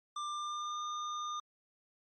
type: tone with pitch glide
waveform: square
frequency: 1188 to 1211.6 Hz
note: D6 to D#6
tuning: +20 to -46 cents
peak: -37 dBFS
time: 0.16-1.4 s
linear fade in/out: 5 ms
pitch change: +34 cents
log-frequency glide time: 0.27-0.82 s
effects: MP3 32 kbps